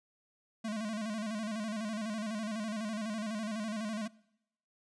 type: tone with vibrato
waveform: square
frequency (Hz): 216.3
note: A3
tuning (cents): -29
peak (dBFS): -35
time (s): 0.64-4.08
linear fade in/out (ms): 10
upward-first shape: square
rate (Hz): 12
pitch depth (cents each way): 64
effects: noise-tail reverb RT60 0.8 s tail -22 dB re dry + resampled to 22050 Hz